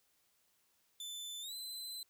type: tone with pitch glide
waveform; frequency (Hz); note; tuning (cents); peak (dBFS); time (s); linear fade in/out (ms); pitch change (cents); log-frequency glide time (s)
sawtooth; 3520 to 4043; A7 to B7; 0 to +40; -40; 1-2.03; 2; +240; 1.41-1.54
effects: white hiss -75 dBFS RMS until 2.09 s